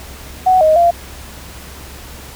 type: tone with pitch steps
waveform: sine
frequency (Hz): 744 / 625 / 688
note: F#5 / D#5 / F5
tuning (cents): +9 / +8 / -26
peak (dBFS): -7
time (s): 0.46-0.91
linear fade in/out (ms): 10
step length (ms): 150
effects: added 68 Hz sine -35 dBFS peak until 2.35 s + pink hiss -35 dBFS RMS until 2.35 s